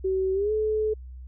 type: tone with pitch glide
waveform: sine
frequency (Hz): 379.6 to 431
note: F#4 to A4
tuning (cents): +44 to -36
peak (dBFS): -22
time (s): 0.04-0.94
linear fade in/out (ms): 10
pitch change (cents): +220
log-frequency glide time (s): 0.33-0.52
effects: added 63 Hz sine -38 dBFS peak until 1.27 s